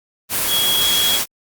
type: tone in noise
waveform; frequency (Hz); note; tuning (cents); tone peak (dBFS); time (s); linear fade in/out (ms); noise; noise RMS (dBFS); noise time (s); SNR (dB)
sine; 3322; G#7; 0; -16; 0.47-1.2; 50; white; -19; 0.29-1.26; 0
effects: Opus 24 kbps